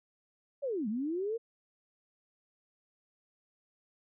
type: linear two-way sweep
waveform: sine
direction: down then up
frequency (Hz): 587.3 to 199.3 to 471.8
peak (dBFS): -31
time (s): 0.62-1.38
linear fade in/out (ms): 20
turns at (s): 0.88
effects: none